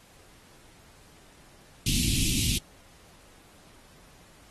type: band-stop noise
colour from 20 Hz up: pink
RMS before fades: -26 dBFS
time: 1.86-2.58 s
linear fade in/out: 5 ms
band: 310 to 2500 Hz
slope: 48 dB/octave
effects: pink hiss -56 dBFS RMS until 4.5 s + AAC 32 kbps